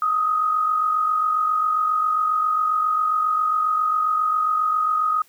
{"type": "tone pair together", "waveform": "sine", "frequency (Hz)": [1249, 1296.4], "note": ["D#6", "E6"], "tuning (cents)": [6, -29], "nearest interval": "minor second", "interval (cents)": 65, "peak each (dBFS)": [-18, -28], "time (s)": [0.02, 5.22], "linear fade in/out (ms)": 2, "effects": ["white hiss -56 dBFS RMS until 5.28 s"]}